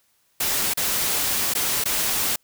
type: noise with dropouts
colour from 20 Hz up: white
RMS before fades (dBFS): -23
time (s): 0.4-2.36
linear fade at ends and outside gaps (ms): 5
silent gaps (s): 0.737-0.772 / 1.538-1.55 / 1.84-1.855
effects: white hiss -65 dBFS RMS until 2.43 s